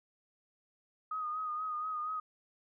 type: tone with vibrato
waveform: sine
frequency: 1244.5 Hz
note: D#6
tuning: in tune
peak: -34 dBFS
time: 1.11-2.2 s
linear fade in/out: 5 ms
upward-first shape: sine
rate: 4.2 Hz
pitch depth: 39 cents each way
effects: none